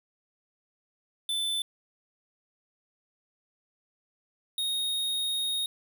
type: tone pair in turn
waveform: square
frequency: 3520 / 3729 Hz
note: A7 / A#7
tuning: 0 / 0 cents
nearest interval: minor second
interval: 100 cents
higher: second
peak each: -28 dBFS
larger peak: neither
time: 1.29-1.62 / 4.58-5.66 s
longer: second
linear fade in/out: 2 ms
effects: none